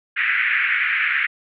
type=band-pass noise; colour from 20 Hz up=white; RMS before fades=-20 dBFS; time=0.16-1.27 s; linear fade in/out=20 ms; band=1500 to 2400 Hz; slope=48 dB/octave; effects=none